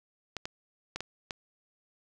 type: clicks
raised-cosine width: 0.2 ms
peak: -18 dBFS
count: 5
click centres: 0.367 / 0.455 / 0.96 / 1.006 / 1.308 s
effects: none